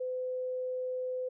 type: tone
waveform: sine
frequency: 508 Hz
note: B4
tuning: 49 cents sharp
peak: -32 dBFS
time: 0-1.29 s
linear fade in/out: 10 ms
effects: none